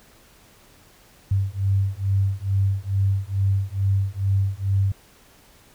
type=beating tone pair; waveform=sine; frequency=96.7 / 99 Hz; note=G2 / G2; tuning=-23 / +18 cents; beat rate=2.3 Hz; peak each=-22 dBFS; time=1.31-4.92 s; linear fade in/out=5 ms; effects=pink hiss -53 dBFS RMS until 5.74 s